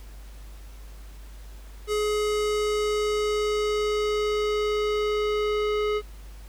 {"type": "tone with low-pass filter sweep", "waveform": "square", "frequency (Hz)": 421.2, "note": "G#4", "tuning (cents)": 24, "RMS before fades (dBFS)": -25, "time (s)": [1.87, 6.02], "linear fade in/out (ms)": 50, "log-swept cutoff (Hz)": [10000, 3100], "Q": 0.89, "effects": ["added 50 Hz sine -40 dBFS peak until 6.48 s", "pink hiss -53 dBFS RMS until 6.48 s"]}